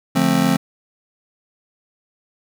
square chord, D minor seventh, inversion none, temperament just, 146.83 / 176.2 / 220.2 / 264.3 Hz, D3 / F3 / A3 / C4, 0 / +16 / +2 / +18 cents, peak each -25 / -20 / -21 / -19 dBFS, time 0.15-0.57 s, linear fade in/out 10 ms, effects none

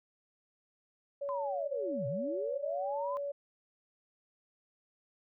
sine tone with pitch glide, 564 to 567.9 Hz, C#5 to C#5, +30 to +42 cents, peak -34 dBFS, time 1.21-3.32 s, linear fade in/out 10 ms, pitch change +12 cents, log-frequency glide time 1.84-2.71 s
sine linear two-way sweep, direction down then up, 1046.5 to 117.2 to 1046.5 Hz, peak -36 dBFS, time 1.29-3.17 s, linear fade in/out 0 ms, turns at 2.07 s
effects none

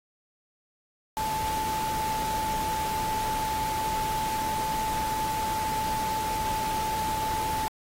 sine tone in noise, 873 Hz, A5, 14 cents flat, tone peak -27 dBFS, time 1.17-7.68 s, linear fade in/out 0 ms, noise pink, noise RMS -35 dBFS, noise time 1.17-7.68 s, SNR +5 dB, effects AAC 48 kbps

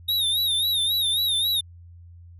square tone with vibrato, 3729 Hz, A#7, in tune, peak -21 dBFS, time 0.08-1.61 s, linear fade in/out 10 ms, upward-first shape sine, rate 3.7 Hz, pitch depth 94 cents each way, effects added 86 Hz sine -43 dBFS peak until 2.39 s

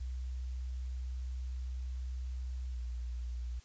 sine tone with pitch glide, 63.2 to 60.28 Hz, B1 to B1, +41 to -41 cents, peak -36 dBFS, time 0-3.6 s, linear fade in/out 10 ms, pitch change -82 cents, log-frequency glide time 2.71-2.78 s, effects white hiss -62 dBFS RMS until 3.64 s + resampled to 16000 Hz

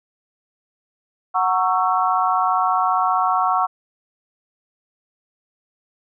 sine chord, F# dominant seventh, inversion none, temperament just, 740 / 925 / 1110 / 1332 Hz, F#5 / A#5 / C#6 / E6, 0 / -14 / +2 / +18 cents, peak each -20 / -24 / -20 / -23 dBFS, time 1.34-3.67 s, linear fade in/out 20 ms, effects none

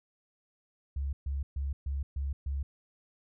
sine tone bursts, 69.3 Hz, C#2, in tune, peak -30 dBFS, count 6, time 0.96-2.63 s, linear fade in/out 5 ms, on 170 ms, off 130 ms, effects none

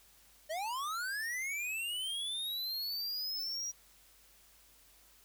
square linear sweep, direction up, 596 to 5780 Hz, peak -36 dBFS, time 0.49-3.72 s, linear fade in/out 20 ms, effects added 50 Hz sine -70 dBFS peak until 5.24 s + white hiss -63 dBFS RMS until 5.24 s

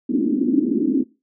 pink band-pass noise, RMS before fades -19 dBFS, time 0.09-1.04 s, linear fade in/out 10 ms, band 240 to 320 Hz, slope 48 dB/octave, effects noise-tail reverb RT60 0.3 s tail -23 dB re dry

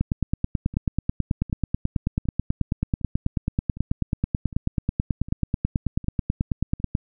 two click trains, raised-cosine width 5 ms, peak -9 / -24 dBFS, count 65 / 9, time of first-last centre 0.01-6.951 / 0.74-6.801 s, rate 9.22 / 1.32 Hz, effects none

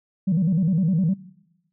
sine tone with vibrato, 174.61 Hz, F3, in tune, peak -16 dBFS, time 0.27-1.14 s, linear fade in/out 10 ms, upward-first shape square, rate 9.8 Hz, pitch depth 160 cents each way, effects noise-tail reverb RT60 0.9 s tail -20 dB re dry + tanh soft clip ceiling -14 dBFS

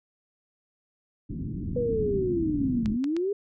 white low-pass noise, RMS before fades -32 dBFS, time 1.29-2.97 s, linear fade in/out 20 ms, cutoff 300 Hz, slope 48 dB/octave
sine linear two-way sweep, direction down then up, 493.9 to 207.4 to 415.2 Hz, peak -24 dBFS, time 1.76-3.33 s, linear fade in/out 5 ms, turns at 2.9 s
clicks, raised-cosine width 0.2 ms, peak -21 dBFS, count 3, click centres 2.859 / 3.042 / 3.166 s
effects none

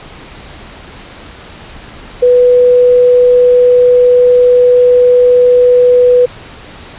sine tone, 493.9 Hz, B4, in tune, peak -3 dBFS, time 2.22-6.26 s, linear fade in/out 10 ms, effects pink hiss -32 dBFS RMS until 6.98 s + resampled to 8000 Hz

